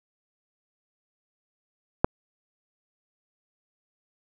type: click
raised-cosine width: 1 ms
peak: -3 dBFS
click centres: 2.045 s
effects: none